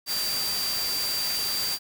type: tone in noise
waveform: sine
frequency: 4699 Hz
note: D8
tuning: in tune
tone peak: -27 dBFS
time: 0.06-1.79 s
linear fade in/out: 50 ms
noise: white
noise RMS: -31 dBFS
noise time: 0.06-1.79 s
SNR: +1 dB
effects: none

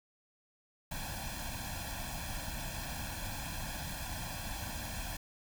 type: noise with comb filter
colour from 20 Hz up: pink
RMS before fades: -40 dBFS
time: 0.91-5.17 s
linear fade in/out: 5 ms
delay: 1.2 ms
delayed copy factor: +0.95
effects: none

